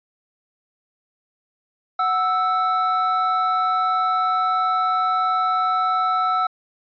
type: tone pair together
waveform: triangle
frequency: 740 / 1318.5 Hz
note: F#5 / E6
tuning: 0 / 0 cents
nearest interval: minor seventh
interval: 1000 cents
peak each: -21 / -17 dBFS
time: 1.99-6.47 s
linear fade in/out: 5 ms
effects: resampled to 11025 Hz